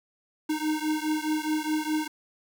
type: beating tone pair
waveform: square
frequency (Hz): 306.6 / 311.4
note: D#4 / D#4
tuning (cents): -25 / +2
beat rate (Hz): 4.8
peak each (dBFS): -29 / -30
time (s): 0.49-2.08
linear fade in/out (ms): 10
effects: 9-bit